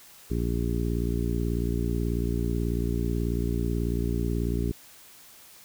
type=harmonic tone; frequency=58.27 Hz; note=A#1; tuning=in tune; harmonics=1 / 2 / 3 / 4 / 5 / 6 / 7; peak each=-28 / -31 / -33 / -34 / -35 / -36 / -36 dBFS; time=0.3-4.72 s; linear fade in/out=10 ms; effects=white hiss -51 dBFS RMS until 5.64 s